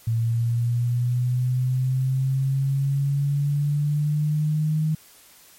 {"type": "linear sweep", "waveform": "sine", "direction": "up", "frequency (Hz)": [113.9, 156.5], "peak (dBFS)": -19, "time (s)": [0.07, 4.95], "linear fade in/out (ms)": 5, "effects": ["white hiss -51 dBFS RMS until 5.58 s", "MP3 64 kbps"]}